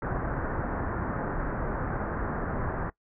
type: low-pass noise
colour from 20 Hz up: pink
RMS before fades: -31 dBFS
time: 0.02-2.9 s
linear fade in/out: 2 ms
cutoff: 1700 Hz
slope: 48 dB/octave
effects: noise-tail reverb RT60 0.1 s tail -21 dB re dry